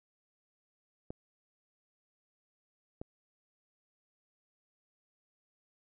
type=clicks; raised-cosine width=2 ms; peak=-27 dBFS; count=2; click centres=1.105 / 3.015 s; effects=none